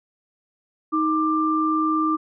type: tone pair together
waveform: sine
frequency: 313.9 / 1185.1 Hz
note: D#4 / D6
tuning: +15 / +15 cents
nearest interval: octave + major seventh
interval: 2300 cents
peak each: -21 dBFS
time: 0.92-2.17 s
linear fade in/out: 20 ms
effects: none